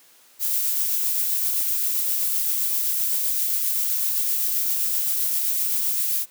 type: noise with tremolo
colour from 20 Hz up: violet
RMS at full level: -22 dBFS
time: 0.39-6.26 s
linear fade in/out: 50 ms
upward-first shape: triangle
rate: 7.7 Hz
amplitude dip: 25%
effects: white hiss -54 dBFS RMS until 6.3 s + high-pass 200 Hz 12 dB/octave